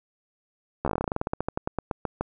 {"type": "slowing click train", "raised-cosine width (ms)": 1, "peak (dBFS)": -12, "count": 24, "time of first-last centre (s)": [0.85, 2.21], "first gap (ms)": 13, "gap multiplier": 1.12, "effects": []}